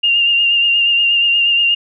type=tone with vibrato; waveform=sine; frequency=2802 Hz; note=F7; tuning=5 cents sharp; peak=-10 dBFS; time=0.03-1.75 s; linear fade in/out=10 ms; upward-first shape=sine; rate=8.4 Hz; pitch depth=26 cents each way; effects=none